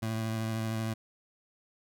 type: tone with vibrato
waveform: 25% pulse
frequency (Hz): 111.5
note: A2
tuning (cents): +23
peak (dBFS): -27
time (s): 0.02-0.94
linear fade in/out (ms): 10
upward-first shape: triangle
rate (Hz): 13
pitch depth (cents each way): 23
effects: none